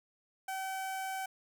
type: tone with notch filter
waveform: sawtooth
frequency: 765 Hz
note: G5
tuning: 42 cents flat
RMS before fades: -38 dBFS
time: 0.48-1.26 s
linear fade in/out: 5 ms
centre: 4100 Hz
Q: 1.4
effects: none